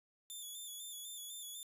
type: tone with vibrato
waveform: 10% pulse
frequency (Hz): 3476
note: A7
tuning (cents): -22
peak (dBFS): -38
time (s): 0.3-1.63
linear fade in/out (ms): 0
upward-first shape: square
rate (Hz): 4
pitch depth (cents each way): 45
effects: resampled to 32000 Hz